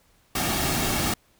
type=noise with comb filter; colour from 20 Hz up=pink; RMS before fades=-25 dBFS; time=0.35-1.14 s; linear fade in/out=5 ms; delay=2 ms; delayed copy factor=-0.5; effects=pink hiss -62 dBFS RMS until 1.39 s